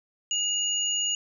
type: tone pair together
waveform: sine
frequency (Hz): 2869 / 6824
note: F7 / G#8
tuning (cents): +46 / +46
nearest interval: octave + minor third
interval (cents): 1500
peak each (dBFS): -27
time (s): 0.31-1.15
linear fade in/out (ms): 2
effects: none